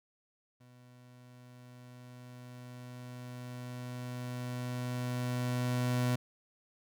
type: tone with level ramp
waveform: 30% pulse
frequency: 124.1 Hz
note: B2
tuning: 9 cents sharp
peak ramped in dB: -54 to -25 dBFS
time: 0.6-6.16 s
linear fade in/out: 10 ms
effects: none